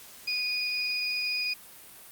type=tone pair together; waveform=sine; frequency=2468 / 4941 Hz; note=D#7 / D#8; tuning=-15 / -13 cents; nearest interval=octave; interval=1202 cents; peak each=-30 / -30 dBFS; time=0.27-1.54 s; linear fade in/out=10 ms; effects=white hiss -49 dBFS RMS until 2.11 s + Opus 48 kbps